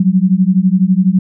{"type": "beating tone pair", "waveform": "sine", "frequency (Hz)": [180.7, 192.7], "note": ["F#3", "G3"], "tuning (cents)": [-41, -29], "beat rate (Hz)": 12, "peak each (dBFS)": -11, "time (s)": [0, 1.19], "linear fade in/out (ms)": 5, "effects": []}